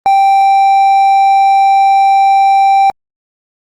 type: tone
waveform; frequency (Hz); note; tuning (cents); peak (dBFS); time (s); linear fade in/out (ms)
triangle; 784; G5; 0; -3; 0.06-2.9; 0
effects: Opus 24 kbps